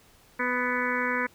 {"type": "harmonic tone", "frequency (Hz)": 248.3, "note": "B3", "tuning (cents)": 9, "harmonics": [1, 2, 4, 5, 6, 7, 8, 9], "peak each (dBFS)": [-33, -33, -32, -37, -32, -32, -33, -35], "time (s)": [0.39, 1.27], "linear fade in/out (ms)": 10, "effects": ["pink hiss -58 dBFS RMS until 1.34 s"]}